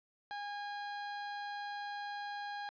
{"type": "tone", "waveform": "30% pulse", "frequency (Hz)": 818, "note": "G#5", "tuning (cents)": -26, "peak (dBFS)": -37, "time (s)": [0.31, 2.69], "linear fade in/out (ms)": 0, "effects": ["resampled to 11025 Hz"]}